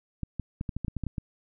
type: clicks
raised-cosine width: 5 ms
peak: -19 dBFS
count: 11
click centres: 0.233 / 0.397 / 0.611 / 0.692 / 0.766 / 0.847 / 0.882 / 0.967 / 1.037 / 1.067 / 1.182 s
effects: none